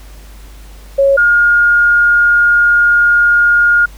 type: tone pair in turn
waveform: sine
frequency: 551 / 1422.5 Hz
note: C#5 / F6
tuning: -11 / +31 cents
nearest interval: octave + major third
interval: 1642 cents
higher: second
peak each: -6 dBFS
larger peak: neither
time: 0.98-1.17 / 1.17-3.86 s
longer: second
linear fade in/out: 10 ms
effects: added 50 Hz sine -32 dBFS peak until 3.97 s + pink hiss -42 dBFS RMS until 3.97 s